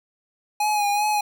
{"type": "tone with vibrato", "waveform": "square", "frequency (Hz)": 830.6, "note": "G#5", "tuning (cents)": 0, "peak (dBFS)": -20, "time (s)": [0.6, 1.21], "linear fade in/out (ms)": 5, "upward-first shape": "sine", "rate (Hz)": 2.6, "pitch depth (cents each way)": 37, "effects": []}